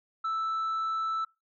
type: tone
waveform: sine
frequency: 1318.5 Hz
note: E6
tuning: in tune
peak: -25 dBFS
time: 0.24-1.25 s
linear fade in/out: 10 ms
effects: noise-tail reverb RT60 0.2 s tail -22 dB re dry + tanh soft clip ceiling -27 dBFS